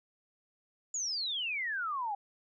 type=exponential sweep; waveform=sine; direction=down; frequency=7040 to 786 Hz; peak=-32 dBFS; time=0.94-2.15 s; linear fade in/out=5 ms; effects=none